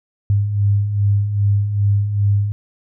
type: beating tone pair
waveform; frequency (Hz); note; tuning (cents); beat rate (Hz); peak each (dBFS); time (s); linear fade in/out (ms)
sine; 99.5 / 102; G2 / G#2; +26 / -31; 2.5; -22 / -14; 0.3-2.52; 0
effects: none